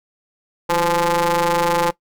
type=ring-modulated tone; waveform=sawtooth; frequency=174.61 Hz; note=F3; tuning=in tune; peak=-9 dBFS; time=0.69-1.91 s; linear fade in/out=10 ms; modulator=686 Hz; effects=noise-tail reverb RT60 0.1 s tail -19 dB re dry